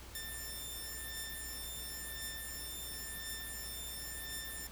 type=beating tone pair; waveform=5% pulse; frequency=1787 / 1787.95 Hz; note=A6 / A6; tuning=+26 / +27 cents; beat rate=0.95 Hz; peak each=-33 / -36 dBFS; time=0.15-4.67 s; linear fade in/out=2 ms; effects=added 60 Hz sine -51 dBFS peak until 4.71 s + pink hiss -53 dBFS RMS until 4.71 s